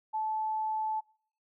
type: tone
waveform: sine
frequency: 870 Hz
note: A5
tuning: 20 cents flat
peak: -29 dBFS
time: 0.13-1.01 s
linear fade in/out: 20 ms
effects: noise-tail reverb RT60 0.6 s tail -25 dB re dry